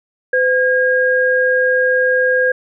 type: tone pair together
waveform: sine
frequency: 509 / 1626.7 Hz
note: C5 / G#6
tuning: -48 / -36 cents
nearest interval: octave + minor sixth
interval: 2012 cents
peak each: -14 dBFS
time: 0.33-2.52 s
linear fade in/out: 5 ms
effects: none